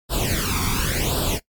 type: noise with flanger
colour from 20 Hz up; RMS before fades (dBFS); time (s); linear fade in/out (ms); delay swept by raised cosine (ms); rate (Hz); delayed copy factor
pink; -22; 0.09-1.4; 50; 0.23 to 0.88; 0.91; +0.85
effects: noise-tail reverb RT60 0.1 s tail -19 dB re dry + MP3 96 kbps